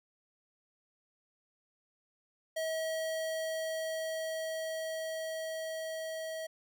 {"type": "tone with level ramp", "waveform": "square", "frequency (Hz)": 641, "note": "E5", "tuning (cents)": -49, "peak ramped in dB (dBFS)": [-33, -38], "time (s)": [2.56, 6.47], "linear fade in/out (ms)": 10, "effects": []}